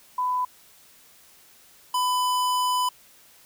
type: tone pair in turn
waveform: sine / square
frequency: 1000 / 1000 Hz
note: B5 / B5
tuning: +21 / +21 cents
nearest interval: unison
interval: 0 cents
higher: neither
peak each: -22 dBFS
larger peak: neither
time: 0.18-0.45 / 1.94-2.89 s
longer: second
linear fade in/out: 5 ms
effects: white hiss -54 dBFS RMS until 3.45 s